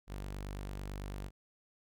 sawtooth tone, 49 Hz, G1, in tune, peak -36 dBFS, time 0.07-1.31 s, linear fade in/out 50 ms, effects none

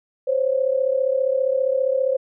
sine tone pair together, 519.4 / 554.4 Hz, C5 / C#5, -13 / 0 cents, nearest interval minor second, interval 113 cents, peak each -19 / -22 dBFS, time 0.27-2.17 s, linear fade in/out 10 ms, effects none

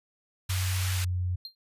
pink high-pass noise, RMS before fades -35 dBFS, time 0.49-1.05 s, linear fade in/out 10 ms, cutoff 1500 Hz, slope 12 dB/octave
sine tone with pitch glide, 92.5 to 89.97 Hz, F#2 to F#2, 0 to -48 cents, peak -26 dBFS, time 0.49-1.36 s, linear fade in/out 10 ms, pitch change -48 cents, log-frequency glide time 0.95-1.04 s
triangle tone with exponential decay, 4186 Hz, C8, in tune, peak -32 dBFS, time 1.45-1.55 s, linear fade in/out 1 ms, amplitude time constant 21 ms
effects resampled to 32000 Hz

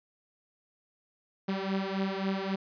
sawtooth beating tone pair, 191.7 / 195.4 Hz, G3 / G3, -38 / -5 cents, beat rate 3.7 Hz, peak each -28 / -29 dBFS, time 1.48-2.56 s, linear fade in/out 10 ms, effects resampled to 11025 Hz

